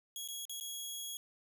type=tone with dropouts; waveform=15% pulse; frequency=3322 Hz; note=G#7; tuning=in tune; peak=-33 dBFS; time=0.16-1.17 s; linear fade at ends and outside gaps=1 ms; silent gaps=0.277-0.286 / 0.453-0.495 / 0.6-0.609 s; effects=none